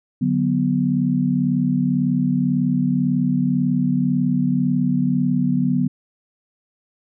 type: chord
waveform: sine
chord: B minor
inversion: first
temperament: equal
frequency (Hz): 146.83 / 185 / 246.9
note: D3 / F#3 / B3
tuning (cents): 0 / 0 / 0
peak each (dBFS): -22 / -21 / -19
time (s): 0.21-5.88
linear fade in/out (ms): 10
effects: none